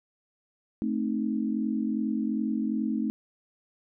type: chord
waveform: sine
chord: A diminished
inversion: none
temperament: equal with one note detuned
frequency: 219 / 261.6 / 311.1 Hz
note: A3 / C4 / Eb4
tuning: -8 / 0 / 0 cents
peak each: -28 / -31 / -32 dBFS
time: 0.82-3.1 s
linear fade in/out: 0 ms
effects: none